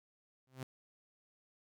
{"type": "tone with exponential growth", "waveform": "sawtooth", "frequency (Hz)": 130.3, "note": "C3", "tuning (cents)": -7, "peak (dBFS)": -34, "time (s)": [0.47, 0.63], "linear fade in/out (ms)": 2, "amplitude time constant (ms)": 34, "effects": []}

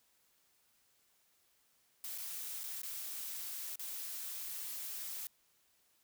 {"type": "noise with dropouts", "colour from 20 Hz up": "blue", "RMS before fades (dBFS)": -43, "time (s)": [2.04, 5.27], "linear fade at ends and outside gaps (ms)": 1, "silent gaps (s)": [[2.179, 2.183], [2.634, 2.638], [2.818, 2.832], [3.757, 3.794]], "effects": ["white hiss -73 dBFS RMS until 6.03 s"]}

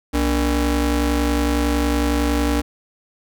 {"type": "ring-modulated tone", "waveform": "35% pulse", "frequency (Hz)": 177.1, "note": "F3", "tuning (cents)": 24, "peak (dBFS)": -12, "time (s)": [0.13, 2.62], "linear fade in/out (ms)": 20, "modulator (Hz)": 114, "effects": []}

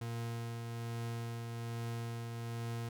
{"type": "tone with tremolo", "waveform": "40% pulse", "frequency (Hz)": 116.54, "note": "A#2", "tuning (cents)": 0, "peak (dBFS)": -36, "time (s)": [0.01, 2.89], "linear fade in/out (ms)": 5, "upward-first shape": "triangle", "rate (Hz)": 1.2, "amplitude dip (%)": 35, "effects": []}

